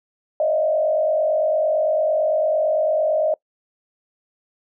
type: tone with frequency modulation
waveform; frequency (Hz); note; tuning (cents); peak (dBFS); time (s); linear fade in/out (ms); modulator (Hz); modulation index
sine; 622.3; D#5; 0; -16; 0.4-3.34; 2; 48.9; 0.85
effects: noise-tail reverb RT60 0.1 s tail -23 dB re dry